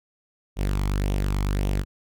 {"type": "tone with flanger", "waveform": "sawtooth", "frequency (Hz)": 49, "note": "G1", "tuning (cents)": 0, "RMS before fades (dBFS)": -24, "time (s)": [0.56, 1.85], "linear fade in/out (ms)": 50, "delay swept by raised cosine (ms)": [0.32, 0.94], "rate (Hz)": 1.8, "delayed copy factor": 0.5, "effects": []}